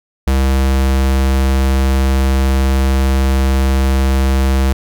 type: tone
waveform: square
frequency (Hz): 66.6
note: C2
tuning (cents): +31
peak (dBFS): -11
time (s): 0.27-4.73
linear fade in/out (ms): 5
effects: none